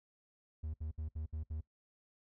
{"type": "tone bursts", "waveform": "triangle", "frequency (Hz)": 77.7, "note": "D#2", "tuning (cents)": -2, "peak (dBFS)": -36, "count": 6, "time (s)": [0.63, 1.61], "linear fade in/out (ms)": 10, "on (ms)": 110, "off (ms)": 64, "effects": ["noise-tail reverb RT60 0.1 s tail -19 dB re dry"]}